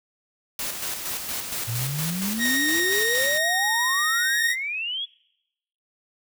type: noise with tremolo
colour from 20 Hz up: white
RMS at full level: -29 dBFS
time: 0.59-3.38 s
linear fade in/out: 2 ms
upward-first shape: square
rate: 4.3 Hz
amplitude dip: 40%
type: exponential sweep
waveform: sine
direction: up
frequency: 110 to 3431 Hz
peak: -26 dBFS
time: 1.67-5.06 s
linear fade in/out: 20 ms
type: tone with vibrato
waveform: sawtooth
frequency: 1864.7 Hz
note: A#6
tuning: in tune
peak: -18 dBFS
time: 2.38-4.56 s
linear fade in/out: 50 ms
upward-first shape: sine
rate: 5.7 Hz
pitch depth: 10 cents each way
effects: noise-tail reverb RT60 0.9 s tail -25 dB re dry

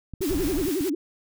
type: clicks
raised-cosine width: 5 ms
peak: -24 dBFS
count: 8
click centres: 0.137 / 0.208 / 0.31 / 0.391 / 0.612 / 0.652 / 0.683 / 0.809 s
type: tone with vibrato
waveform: sine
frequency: 329.6 Hz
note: E4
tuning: in tune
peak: -23 dBFS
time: 0.21-0.95 s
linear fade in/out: 5 ms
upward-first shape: sine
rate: 11 Hz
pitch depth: 300 cents each way
type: noise with tremolo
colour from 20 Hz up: white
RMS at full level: -35 dBFS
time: 0.21-0.9 s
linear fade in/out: 10 ms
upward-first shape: sine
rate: 4.7 Hz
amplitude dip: 30%
type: noise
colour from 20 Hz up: brown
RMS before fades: -31 dBFS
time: 0.27-0.66 s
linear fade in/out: 50 ms
effects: none

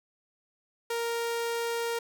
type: tone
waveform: sawtooth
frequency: 466.2 Hz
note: A#4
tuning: in tune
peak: -25 dBFS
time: 0.9-1.99 s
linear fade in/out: 5 ms
effects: none

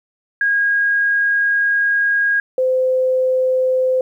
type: tone pair in turn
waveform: sine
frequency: 1635 / 515 Hz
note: G#6 / C5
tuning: -28 / -28 cents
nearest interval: octave + minor sixth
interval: 2000 cents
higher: first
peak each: -13 dBFS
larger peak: neither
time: 0.41-2.4 / 2.58-4.01 s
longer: first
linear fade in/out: 2 ms
effects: 9-bit

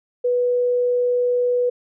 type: tone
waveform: sine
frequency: 491.2 Hz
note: B4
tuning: 9 cents flat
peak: -16 dBFS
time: 0.24-1.7 s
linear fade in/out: 10 ms
effects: none

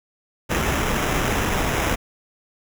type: noise with sample-and-hold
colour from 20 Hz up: pink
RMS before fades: -22 dBFS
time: 0.49-1.96 s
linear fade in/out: 20 ms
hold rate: 4410 Hz
effects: none

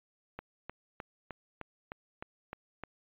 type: click train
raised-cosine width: 0.5 ms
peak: -25 dBFS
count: 9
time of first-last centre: 0.39-2.836 s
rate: 3.27 Hz
effects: resampled to 8000 Hz

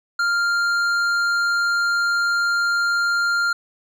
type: tone with hard clipping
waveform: triangle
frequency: 1396.9 Hz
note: F6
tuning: in tune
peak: -19 dBFS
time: 0.19-3.53 s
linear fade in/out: 5 ms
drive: 12 dB
effects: none

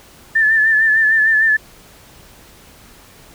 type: tone with vibrato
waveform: sine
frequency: 1760 Hz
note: A6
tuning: in tune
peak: -10 dBFS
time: 0.35-1.57 s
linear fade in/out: 10 ms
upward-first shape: sine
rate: 6.6 Hz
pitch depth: 45 cents each way
effects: pink hiss -44 dBFS RMS until 3.34 s

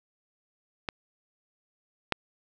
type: clicks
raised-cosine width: 0.3 ms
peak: -14 / -8 dBFS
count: 2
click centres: 0.888 / 2.123 s
effects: none

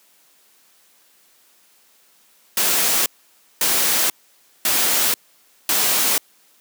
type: noise bursts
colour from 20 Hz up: white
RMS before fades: -18 dBFS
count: 4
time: 2.57-6.18 s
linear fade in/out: 2 ms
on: 490 ms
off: 550 ms
effects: white hiss -56 dBFS RMS until 6.6 s + high-pass 200 Hz 12 dB/octave

